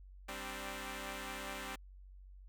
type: chord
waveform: 5% pulse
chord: G suspended fourth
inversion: none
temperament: equal with one note detuned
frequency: 194.98 / 261.6 / 293.7 Hz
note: G3 / C4 / D4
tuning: -9 / 0 / 0 cents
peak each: -35 / -34 / -37 dBFS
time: 0.28-1.76 s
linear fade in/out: 10 ms
effects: added 47 Hz sine -52 dBFS peak until 2.48 s